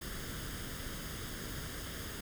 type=noise with comb filter; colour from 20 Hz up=pink; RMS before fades=-42 dBFS; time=0.01-2.21 s; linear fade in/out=10 ms; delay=0.6 ms; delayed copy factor=+0.6; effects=none